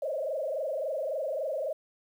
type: tone with frequency modulation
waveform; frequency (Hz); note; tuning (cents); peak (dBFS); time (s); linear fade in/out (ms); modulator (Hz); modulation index
sine; 581; D5; -19; -29; 0.02-1.73; 5; 23.6; 2.7
effects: 10-bit